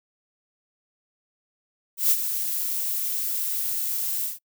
violet noise with ADSR envelope, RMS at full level -18 dBFS, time 1.97-4.39 s, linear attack 140 ms, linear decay 45 ms, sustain -9 dB, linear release 150 ms, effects noise-tail reverb RT60 0.1 s tail -26 dB re dry

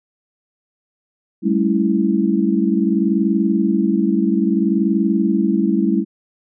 sine chord, A dominant seventh, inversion third, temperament equal with one note detuned, 196 / 216.6 / 277.2 / 329.6 Hz, G3 / A3 / C#4 / E4, 0 / -27 / 0 / 0 cents, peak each -18 / -19 / -22 / -19 dBFS, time 1.42-6.05 s, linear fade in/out 50 ms, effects none

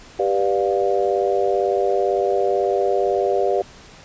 sine chord, G dominant seventh, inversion none, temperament just, 392 / 490 / 588 / 705.6 Hz, G4 / B4 / D5 / F5, 0 / -14 / +2 / +18 cents, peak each -20 / -23 / -23 / -23 dBFS, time 0.19-3.62 s, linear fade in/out 5 ms, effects pink hiss -44 dBFS RMS until 4.04 s + resampled to 16000 Hz

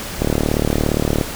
click train, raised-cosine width 2 ms, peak -3 dBFS, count 38, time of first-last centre 0.22-1.212 s, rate 37.3 Hz, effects pink hiss -28 dBFS RMS until 1.35 s

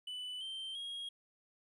triangle tone with pitch steps, 2988 / 3129 / 3277 Hz, F#7 / G7 / G#7, +16 / -4 / -24 cents, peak -39 dBFS, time 0.07-1.09 s, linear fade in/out 5 ms, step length 340 ms, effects resampled to 32000 Hz + 13-bit

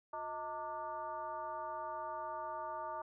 sine tone with frequency modulation, 904 Hz, A5, 47 cents sharp, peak -39 dBFS, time 0.13-3.02 s, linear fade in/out 5 ms, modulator 273 Hz, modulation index 1.2, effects none

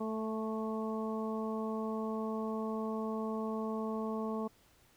harmonic tone with a mistuned harmonic, 220 Hz, A3, in tune, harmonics 1 / 2 / 3 / 4 / 5, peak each -36 / -39 / -44 / -46 / -44 dBFS, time 0-4.48 s, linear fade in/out 10 ms, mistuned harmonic 4, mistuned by -16 cents, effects pink hiss -66 dBFS RMS until 4.96 s

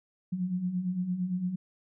sine beating tone pair, 174.61 / 183.41 Hz, F3 / F#3, 0 / -15 cents, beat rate 8.8 Hz, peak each -36 / -29 dBFS, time 0.32-1.56 s, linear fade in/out 10 ms, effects none

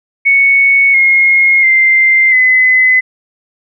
sine tone with pitch steps, 2217 / 2151 / 2088 / 2026 Hz, C#7 / C7 / C7 / B6, 0 / +47 / -4 / +44 cents, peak -5 dBFS, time 0.25-3.01 s, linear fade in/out 20 ms, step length 690 ms, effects none

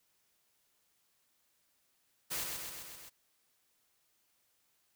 white noise with echo, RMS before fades -37 dBFS, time 2.3-2.45 s, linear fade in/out 20 ms, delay 130 ms, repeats 5, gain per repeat -3 dB, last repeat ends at 3.1 s, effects white hiss -75 dBFS RMS until 4.95 s

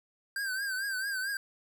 square tone with vibrato, 1569 Hz, G6, 1 cent sharp, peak -32 dBFS, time 0.36-1.37 s, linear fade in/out 2 ms, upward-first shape triangle, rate 4.5 Hz, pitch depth 94 cents each way, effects none

